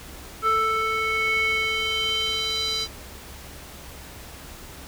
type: tone with band-pass filter sweep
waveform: square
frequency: 441.4 Hz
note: A4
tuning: 5 cents sharp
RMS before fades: -24 dBFS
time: 0.42-2.88 s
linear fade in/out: 50 ms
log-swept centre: 1400 to 4400 Hz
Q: 4.3
effects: added 67 Hz sine -45 dBFS peak until 4.87 s + pink hiss -42 dBFS RMS until 4.87 s